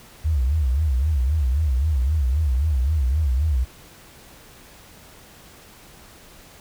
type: tone with vibrato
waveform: sine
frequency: 70.4 Hz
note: C#2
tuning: 27 cents sharp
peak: -17 dBFS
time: 0.24-3.65 s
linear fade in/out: 20 ms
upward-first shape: sine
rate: 3.8 Hz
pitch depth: 230 cents each way
effects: pink hiss -47 dBFS RMS until 6.6 s